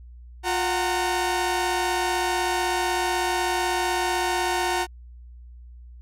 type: tone cluster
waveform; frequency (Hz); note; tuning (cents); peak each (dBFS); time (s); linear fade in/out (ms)
sawtooth; 355.5 / 747 / 917; F4 / F#5 / A#5; +31 / +16 / -29; -23; 0.43-4.87; 50
effects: added 60 Hz sine -41 dBFS peak until 6.01 s + low-pass 12000 Hz 12 dB/octave